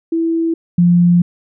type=tone pair in turn; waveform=sine; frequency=329.6 / 174.6 Hz; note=E4 / F3; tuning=0 / 0 cents; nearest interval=major seventh; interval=1100 cents; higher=first; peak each=-13 / -7 dBFS; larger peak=second; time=0.12-0.54 / 0.78-1.22 s; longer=second; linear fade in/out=5 ms; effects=none